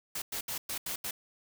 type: noise bursts at uneven times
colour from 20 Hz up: white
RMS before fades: -36 dBFS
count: 6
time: 0.15-0.22 / 0.32-0.41 / 0.48-0.58 / 0.69-0.78 / 0.86-0.96 / 1.04-1.11 s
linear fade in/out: 5 ms
effects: none